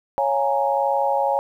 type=chord; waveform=sine; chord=Bb minor seventh; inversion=first; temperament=equal; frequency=554.4 / 698.5 / 830.6 / 932.3 Hz; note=Db5 / F5 / Ab5 / Bb5; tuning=0 / 0 / 0 / 0 cents; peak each=-22 / -27 / -21 / -26 dBFS; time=0.18-1.39 s; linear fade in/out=0 ms; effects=9-bit